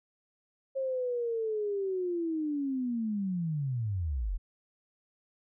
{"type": "linear sweep", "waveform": "sine", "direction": "down", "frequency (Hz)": [540, 36.71], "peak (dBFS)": -29, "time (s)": [0.75, 4.38], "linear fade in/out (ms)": 20, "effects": []}